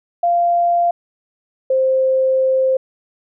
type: tone pair in turn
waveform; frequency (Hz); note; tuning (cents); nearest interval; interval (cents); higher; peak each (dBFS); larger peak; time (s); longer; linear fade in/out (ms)
sine; 693 / 524.6; F5 / C5; -14 / +4; perfect fourth; 482; first; -12; neither; 0.23-0.91 / 1.7-2.77; second; 5
effects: none